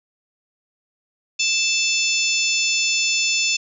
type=harmonic tone; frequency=880 Hz; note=A5; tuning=in tune; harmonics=3 / 4 / 5 / 6 / 7 / 8; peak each=-21 / -26 / -29 / -24 / -28 / -26 dBFS; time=1.39-3.57 s; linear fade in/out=10 ms; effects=none